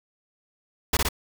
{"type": "noise with echo", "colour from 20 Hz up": "pink", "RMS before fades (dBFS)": -21, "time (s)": [0.93, 0.97], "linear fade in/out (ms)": 5, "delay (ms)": 59, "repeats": 2, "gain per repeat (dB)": -2, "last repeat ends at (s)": 1.088, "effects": []}